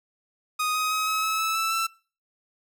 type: tone with pitch steps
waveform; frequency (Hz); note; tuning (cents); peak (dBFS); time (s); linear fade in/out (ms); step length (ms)
sawtooth; 1244.5 / 1256.8 / 1269.2 / 1281.7 / 1294.4 / 1307.1 / 1320 / 1333.1; D#6 / D#6 / D#6 / E6 / E6 / E6 / E6 / E6; 0 / +17 / +34 / -49 / -32 / -15 / +2 / +19; -20; 0.59-1.87; 10; 160
effects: noise-tail reverb RT60 0.4 s tail -24 dB re dry